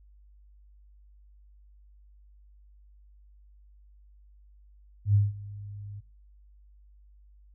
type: tone with ADSR envelope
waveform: sine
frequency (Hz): 102.1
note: G#2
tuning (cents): -29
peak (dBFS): -17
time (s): 5.05-6.01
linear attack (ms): 94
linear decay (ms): 180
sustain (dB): -21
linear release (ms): 20
effects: noise-tail reverb RT60 0.3 s tail -22 dB re dry + added 50 Hz sine -53 dBFS peak until 7.54 s